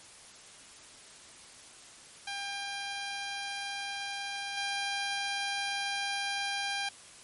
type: tone with level steps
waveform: 10% pulse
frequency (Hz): 799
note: G5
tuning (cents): +33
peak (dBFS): -27 / -23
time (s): 2.27-6.89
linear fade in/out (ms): 5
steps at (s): 4.57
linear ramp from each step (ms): 5
effects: white hiss -52 dBFS RMS until 7.23 s + MP3 48 kbps